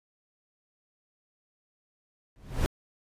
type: noise with exponential growth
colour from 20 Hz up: brown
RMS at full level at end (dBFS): -20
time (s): 2.36-2.66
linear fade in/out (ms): 0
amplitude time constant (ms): 64
effects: resampled to 32000 Hz